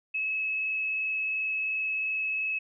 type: tone with frequency modulation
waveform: sine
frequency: 2584 Hz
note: E7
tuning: 35 cents flat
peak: -27 dBFS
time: 0.14-2.59 s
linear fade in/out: 10 ms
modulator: 22.8 Hz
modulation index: 0.97
effects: none